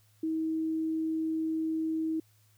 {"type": "tone", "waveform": "sine", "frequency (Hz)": 319.5, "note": "D#4", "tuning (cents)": 46, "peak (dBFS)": -28, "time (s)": [0.23, 2.2], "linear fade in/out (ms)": 5, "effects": ["added 106 Hz sine -63 dBFS peak until 2.57 s", "white hiss -68 dBFS RMS until 2.57 s"]}